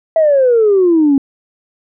sine exponential sweep, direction down, 659.3 to 268.6 Hz, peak -6 dBFS, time 0.16-1.18 s, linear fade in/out 2 ms, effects tanh soft clip ceiling -3 dBFS

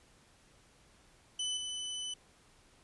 sawtooth tone with level steps, 3004 Hz, F#7, 26 cents sharp, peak -30 / -34 dBFS, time 1.39-2.14 s, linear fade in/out 5 ms, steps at 1.57 s, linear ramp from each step 2 ms, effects pink hiss -64 dBFS RMS until 2.83 s + resampled to 24000 Hz

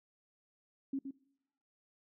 sine tone with echo, 272.3 Hz, C#4, 31 cents flat, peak -33 dBFS, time 0.93-0.99 s, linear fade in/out 5 ms, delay 120 ms, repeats 1, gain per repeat -7 dB, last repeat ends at 1.11 s, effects noise-tail reverb RT60 0.9 s tail -24 dB re dry

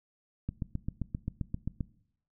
click train, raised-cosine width 5 ms, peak -20 dBFS, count 11, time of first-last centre 0.49-1.808 s, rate 7.59 Hz, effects noise-tail reverb RT60 0.7 s tail -20 dB re dry

